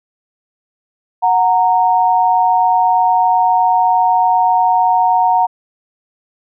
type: tone pair together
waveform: sine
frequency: 735.8 / 927 Hz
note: F#5 / A#5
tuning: -10 / -10 cents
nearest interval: major third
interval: 400 cents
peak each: -12 dBFS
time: 1.22-5.47 s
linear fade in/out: 20 ms
effects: none